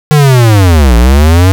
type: linear two-way sweep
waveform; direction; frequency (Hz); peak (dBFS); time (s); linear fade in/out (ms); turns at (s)
square; down then up; 154.7 to 56.3 to 96.6; -3; 0.11-1.52; 0; 0.96
effects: none